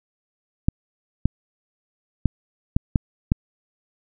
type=clicks; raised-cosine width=5 ms; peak=-4 dBFS; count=6; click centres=0.685 / 1.256 / 2.257 / 2.765 / 2.958 / 3.319 s; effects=none